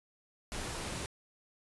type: noise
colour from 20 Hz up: pink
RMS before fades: -39 dBFS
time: 0.52-1.06 s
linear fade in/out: 0 ms
effects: resampled to 24000 Hz